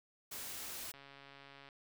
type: noise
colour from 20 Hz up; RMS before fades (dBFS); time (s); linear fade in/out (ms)
white; -45; 0.31-0.92; 10
type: click train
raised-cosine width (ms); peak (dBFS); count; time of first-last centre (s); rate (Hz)
0.3; -39; 105; 0.94-1.688; 139
effects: none